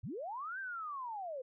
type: linear two-way sweep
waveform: sine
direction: up then down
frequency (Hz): 76 to 1600 to 491.8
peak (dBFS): -39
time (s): 0.03-1.42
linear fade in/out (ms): 10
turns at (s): 0.59
effects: none